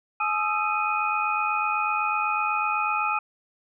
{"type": "tone cluster", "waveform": "sine", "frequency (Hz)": [849, 1243, 1331, 2494], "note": ["G#5", "D#6", "E6", "D#7"], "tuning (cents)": [38, -2, 16, 3], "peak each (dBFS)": -28, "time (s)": [0.2, 3.19], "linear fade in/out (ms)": 5, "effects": []}